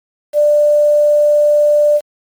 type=tone with quantisation; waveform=sine; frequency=592 Hz; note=D5; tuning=14 cents sharp; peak=-7 dBFS; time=0.33-2.01 s; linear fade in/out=50 ms; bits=6; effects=MP3 96 kbps